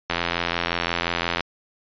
click train, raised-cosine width 0.3 ms, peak -6 dBFS, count 113, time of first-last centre 0.1-1.407 s, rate 85.7 Hz, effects resampled to 11025 Hz

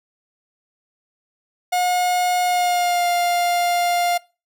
45% pulse tone with pitch glide, 720 to 701.5 Hz, F#5 to F5, -47 to +8 cents, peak -17 dBFS, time 1.72-4.18 s, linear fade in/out 10 ms, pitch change -45 cents, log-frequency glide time 2.44-3.08 s, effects noise-tail reverb RT60 0.3 s tail -22 dB re dry

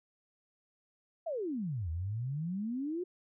sine exponential two-way sweep, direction down then up, 698.5 to 78 to 371.3 Hz, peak -33 dBFS, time 1.26-3.04 s, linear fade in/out 10 ms, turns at 1.9 s, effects none

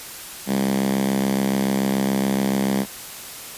5% pulse tone with high-pass filter, 67 Hz, C2, 42 cents sharp, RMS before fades -21 dBFS, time 0.46-2.86 s, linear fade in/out 50 ms, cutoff 190 Hz, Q 4.8, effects white hiss -36 dBFS RMS until 3.57 s + resampled to 32000 Hz

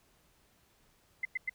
sine tone bursts, 2048 Hz, C7, 38 cents flat, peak -30 dBFS, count 3, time 1.23-1.496 s, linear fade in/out 5 ms, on 22 ms, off 100 ms, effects pink hiss -68 dBFS RMS until 1.54 s

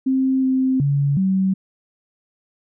sine tone with pitch steps, 263.6 / 261.2 / 141.4 / 190.4 Hz, C4 / C4 / C#3 / F#3, +13 / -3 / +35 / +50 cents, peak -15 dBFS, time 0.06-1.54 s, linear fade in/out 10 ms, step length 370 ms, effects none

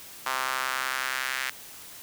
sawtooth tone with high-pass filter sweep, 130.81 Hz, C3, in tune, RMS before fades -30 dBFS, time 0.26-1.5 s, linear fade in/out 5 ms, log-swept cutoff 1100 to 1800 Hz, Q 2.1, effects white hiss -45 dBFS RMS until 2.02 s

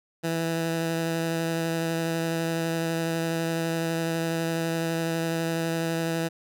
15% pulse tone with vibrato, 164.81 Hz, E3, in tune, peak -19 dBFS, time 0.23-6.29 s, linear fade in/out 20 ms, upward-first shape sine, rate 12 Hz, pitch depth 11 cents each way, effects none

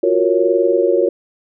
sine chord, Gb major seventh, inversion third, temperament equal, 349.2 / 370 / 466.2 / 554.4 Hz, F4 / Gb4 / Bb4 / Db5, 0 / 0 / 0 / 0 cents, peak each -17 dBFS, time 0.03-1.09 s, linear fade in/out 5 ms, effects none

